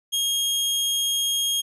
sawtooth tone, 3255 Hz, G#7, 36 cents flat, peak -18 dBFS, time 0.12-1.62 s, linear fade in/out 20 ms, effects resampled to 32000 Hz

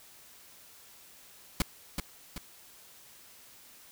pink noise with echo, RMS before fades -26 dBFS, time 1.6-1.62 s, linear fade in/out 2 ms, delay 380 ms, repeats 2, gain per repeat -6 dB, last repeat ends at 2.38 s, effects white hiss -55 dBFS RMS until 3.91 s

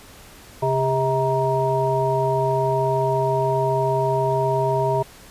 harmonic tone with a mistuned harmonic, 134.2 Hz, C3, 44 cents sharp, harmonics 1 / 3 / 5 / 7, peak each -24 / -23 / -23 / -23 dBFS, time 0.62-5.03 s, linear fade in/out 10 ms, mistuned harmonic 5, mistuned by -72 cents, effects pink hiss -45 dBFS RMS until 5.3 s + resampled to 32000 Hz

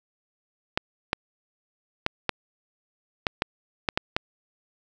clicks, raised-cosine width 0.3 ms, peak -6 dBFS, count 9, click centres 0.775 / 1.131 / 2.064 / 2.293 / 3.268 / 3.421 / 3.888 / 3.975 / 4.165 s, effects none

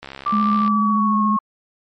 click train, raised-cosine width 0.3 ms, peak -17 dBFS, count 45, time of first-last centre 0.03-0.678 s, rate 67.9 Hz
sine tone with pitch glide, 1174.7 to 1089.7 Hz, D6 to C#6, 0 to -30 cents, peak -17 dBFS, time 0.26-1.39 s, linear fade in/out 5 ms, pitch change -130 cents, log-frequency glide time 0.57-1.22 s
sine tone with vibrato, 210.3 Hz, G#3, 22 cents sharp, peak -17 dBFS, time 0.32-1.37 s, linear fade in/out 10 ms, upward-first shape sine, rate 14 Hz, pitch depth 22 cents each way
effects MP3 48 kbps

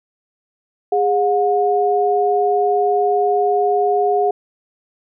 sine tone pair together, 410 / 721.7 Hz, G#4 / F#5, -22 / -43 cents, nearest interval minor seventh, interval 979 cents, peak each -16 dBFS, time 0.92-4.31 s, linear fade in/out 5 ms, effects none

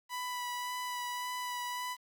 sawtooth tone with vibrato, 987.8 Hz, B5, in tune, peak -32 dBFS, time 0.09-1.97 s, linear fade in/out 50 ms, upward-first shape sine, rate 1.8 Hz, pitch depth 14 cents each way, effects 10-bit

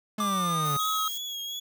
45% pulse exponential sweep, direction down, 215.7 to 140 Hz, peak -29 dBFS, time 0.18-0.77 s, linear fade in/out 5 ms
square tone with pitch glide, 1182 to 1274.2 Hz, D6 to D#6, +11 to +41 cents, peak -27 dBFS, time 0.2-1.08 s, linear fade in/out 2 ms, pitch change +130 cents, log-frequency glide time 0.35-0.9 s
violet noise, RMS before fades -38 dBFS, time 0.65-1.18 s, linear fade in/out 5 ms
35% pulse tone with vibrato, 3326 Hz, G#7, 2 cents sharp, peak -31 dBFS, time 0.79-1.6 s, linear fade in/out 10 ms, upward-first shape triangle, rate 2.8 Hz, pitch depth 41 cents each way
effects none

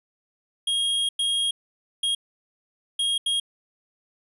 square tone bursts at uneven times, 3262 Hz, G#7, 32 cents flat, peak -22 dBFS, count 5, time 0.67-1.09 / 1.19-1.51 / 2.03-2.15 / 2.99-3.18 / 3.26-3.4 s, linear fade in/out 5 ms, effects resampled to 24000 Hz

